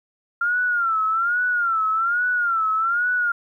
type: tone with vibrato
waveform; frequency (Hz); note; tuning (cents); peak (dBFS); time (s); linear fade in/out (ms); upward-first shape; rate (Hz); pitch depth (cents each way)
sine; 1382; F6; -19; -18; 0.41-3.32; 5; sine; 1.2; 120
effects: 10-bit